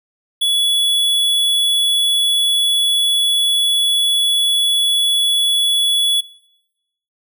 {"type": "tone", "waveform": "square", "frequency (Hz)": 3397, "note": "G#7", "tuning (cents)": 38, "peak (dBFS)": -14, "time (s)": [0.41, 6.21], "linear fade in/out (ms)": 10, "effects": ["noise-tail reverb RT60 0.9 s tail -21 dB re dry"]}